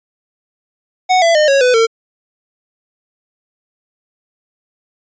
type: tone with pitch steps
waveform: square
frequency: 740 / 670.8 / 608.1 / 551.2 / 499.6 / 452.9 Hz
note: F#5 / E5 / D#5 / C#5 / B4 / A#4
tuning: 0 / +30 / -40 / -10 / +20 / -50 cents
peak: -9 dBFS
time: 1.09-1.87 s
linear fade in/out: 20 ms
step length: 130 ms
effects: resampled to 16000 Hz